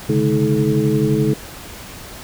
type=tone cluster; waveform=sine; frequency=134.1 / 145.7 / 212.4 / 317.8 / 429.8 Hz; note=C3 / D3 / G#3 / D#4 / A4; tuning=+43 / -13 / +39 / +37 / -41 cents; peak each=-20 dBFS; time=0.09-1.34 s; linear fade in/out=5 ms; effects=pink hiss -35 dBFS RMS until 2.23 s